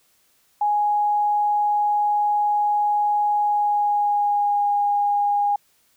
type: tone with pitch glide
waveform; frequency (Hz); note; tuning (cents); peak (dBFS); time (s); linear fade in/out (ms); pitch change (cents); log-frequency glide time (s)
sine; 830.6 to 818.2; G#5 to G#5; 0 to -26; -17; 0.61-5.56; 5; -26; 3.41-4.71
effects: white hiss -62 dBFS RMS until 5.96 s

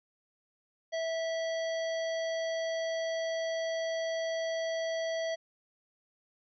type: harmonic tone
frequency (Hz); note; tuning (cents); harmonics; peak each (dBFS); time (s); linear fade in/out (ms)
654; E5; -14; 1 / 3 / 5 / 7 / 9; -31 / -41 / -45 / -48 / -50; 0.92-5.36; 20
effects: none

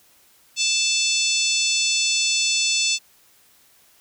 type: harmonic tone with a mistuned harmonic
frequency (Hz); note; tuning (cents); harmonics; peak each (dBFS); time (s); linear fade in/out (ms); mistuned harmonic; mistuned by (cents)
880; A5; 0; 3 / 4 / 5 / 6 / 7 / 8 / 9; -24 / -25 / -26 / -27 / -27 / -28 / -29; 0.56-2.99; 50; 7; -15
effects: white hiss -56 dBFS RMS until 4 s

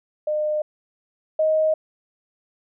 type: tone pair in turn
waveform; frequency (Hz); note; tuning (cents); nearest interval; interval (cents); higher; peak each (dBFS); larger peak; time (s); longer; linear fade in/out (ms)
sine; 607 / 626.6; D#5 / D#5; -43 / +12; minor second; 55; second; -20 / -16; second; 0.27-0.62 / 1.39-1.74; neither; 5
effects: none

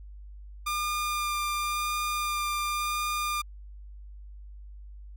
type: tone with vibrato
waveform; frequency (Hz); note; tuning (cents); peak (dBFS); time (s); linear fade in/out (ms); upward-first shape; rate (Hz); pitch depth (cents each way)
sawtooth; 1202; D6; +40; -24; 0.66-3.42; 10; sine; 0.93; 11
effects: added 50 Hz sine -42 dBFS peak until 5.16 s

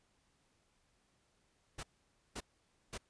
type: noise bursts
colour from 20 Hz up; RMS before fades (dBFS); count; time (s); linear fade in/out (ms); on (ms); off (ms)
pink; -43; 3; 1.78-2.979; 10; 53; 520
effects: pink hiss -75 dBFS RMS until 3.09 s + resampled to 22050 Hz

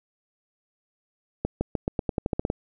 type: accelerating click train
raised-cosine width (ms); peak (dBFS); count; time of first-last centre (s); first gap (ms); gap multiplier
2; -11; 12; 1.45-2.501; 160; 0.89
effects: none

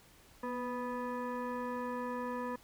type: tone with frequency modulation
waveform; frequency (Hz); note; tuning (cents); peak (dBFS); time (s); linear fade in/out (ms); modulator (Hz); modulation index
sine; 243.9; B3; -21; -35; 0.43-2.56; 5; 741; 1.4
effects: pink hiss -61 dBFS RMS until 2.63 s

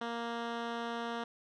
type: tone with low-pass filter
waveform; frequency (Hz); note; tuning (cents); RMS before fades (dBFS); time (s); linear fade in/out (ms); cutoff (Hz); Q
10% pulse; 233.6; A#3; +4; -38; 0.01-1.24; 5; 3400; 0.92
effects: none

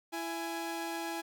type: tone pair together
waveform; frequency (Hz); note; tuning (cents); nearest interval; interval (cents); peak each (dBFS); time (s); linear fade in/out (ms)
sawtooth; 333.8 / 830.6; E4 / G#5; +22 / 0; octave + major third; 1578; -34 / -35; 0.12-1.22; 20
effects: none

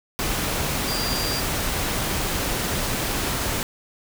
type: tone in noise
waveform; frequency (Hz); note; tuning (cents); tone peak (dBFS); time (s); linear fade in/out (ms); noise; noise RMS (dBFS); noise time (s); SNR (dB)
sine; 4756; D8; +21; -28; 0.88-1.4; 0; pink; -25; 0.19-3.63; -6
effects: none

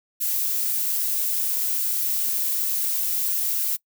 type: noise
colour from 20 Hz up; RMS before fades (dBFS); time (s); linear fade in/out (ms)
violet; -24; 0.2-3.77; 20
effects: noise-tail reverb RT60 0.1 s tail -23 dB re dry

